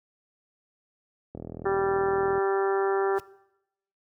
click train, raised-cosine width 2 ms, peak -24 dBFS, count 43, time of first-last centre 1.35-2.379 s, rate 40.8 Hz
harmonic tone, 195.4 Hz, G3, 5 cents flat, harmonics 2 / 3 / 4 / 5 / 6 / 7 / 8 / 9, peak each -24 / -40 / -31 / -38 / -36 / -35 / -42 / -38 dBFS, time 1.65-3.19 s, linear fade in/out 10 ms
pink noise with exponential growth, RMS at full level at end -40 dBFS, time 3.11-3.2 s, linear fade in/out 1 ms, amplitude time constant 18 ms
effects noise-tail reverb RT60 0.8 s tail -19 dB re dry + high-pass 60 Hz 12 dB/octave

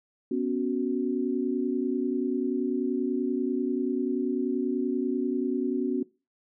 sine chord, B suspended second, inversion none, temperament equal, 246.9 / 277.2 / 370 Hz, B3 / C#4 / F#4, 0 / 0 / 0 cents, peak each -29 dBFS, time 0.31-6.03 s, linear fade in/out 5 ms, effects noise-tail reverb RT60 0.3 s tail -21 dB re dry

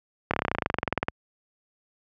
slowing click train, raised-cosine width 0.5 ms, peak -8 dBFS, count 21, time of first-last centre 0.31-1.084 s, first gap 26 ms, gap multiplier 1.04, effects high-pass 60 Hz 12 dB/octave

